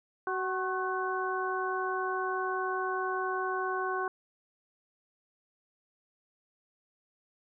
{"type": "harmonic tone with a mistuned harmonic", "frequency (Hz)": 375.4, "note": "F#4", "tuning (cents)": 25, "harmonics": [1, 2, 3, 4], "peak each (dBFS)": [-34, -36, -34, -36], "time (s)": [0.27, 4.08], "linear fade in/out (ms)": 2, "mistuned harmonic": 3, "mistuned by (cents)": -53, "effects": []}